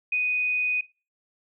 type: tone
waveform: sine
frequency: 2489 Hz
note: D#7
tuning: in tune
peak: -22 dBFS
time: 0.12-0.81 s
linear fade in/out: 5 ms
effects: noise-tail reverb RT60 0.3 s tail -19 dB re dry